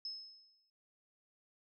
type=tone with exponential decay; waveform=sine; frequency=5190 Hz; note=E8; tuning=28 cents flat; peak=-38 dBFS; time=0.05-0.7 s; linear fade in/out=2 ms; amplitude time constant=140 ms; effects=none